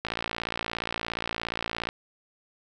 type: click train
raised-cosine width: 0.3 ms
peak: -13 dBFS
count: 106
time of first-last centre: 0.05-1.889 s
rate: 57.1 Hz
effects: none